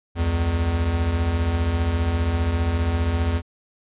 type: beating tone pair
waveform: square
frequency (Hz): 69.3 / 84.3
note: C#2 / E2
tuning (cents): 0 / +39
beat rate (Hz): 15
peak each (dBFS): -27 / -21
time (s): 0.15-3.42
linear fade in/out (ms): 50
effects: resampled to 8000 Hz